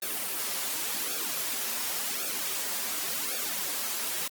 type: noise with flanger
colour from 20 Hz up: white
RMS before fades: -32 dBFS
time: 0.02-4.28 s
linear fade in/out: 5 ms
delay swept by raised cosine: 0.98 to 6.48 ms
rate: 0.9 Hz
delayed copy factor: -0.8
effects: high-pass 200 Hz 12 dB/octave + Opus 32 kbps